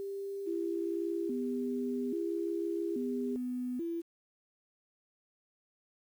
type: tone with pitch glide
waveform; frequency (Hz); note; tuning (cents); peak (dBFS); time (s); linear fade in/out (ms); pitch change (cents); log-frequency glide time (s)
sine; 395.4 to 403; G4 to G4; +15 to +48; -36; 0-3.36; 0; +33; 0.18-2.34
type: tone with vibrato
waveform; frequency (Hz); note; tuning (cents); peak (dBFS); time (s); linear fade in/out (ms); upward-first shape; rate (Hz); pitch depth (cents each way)
sine; 289.7; D4; -24; -33; 0.46-4.02; 20; square; 0.6; 260
effects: 10-bit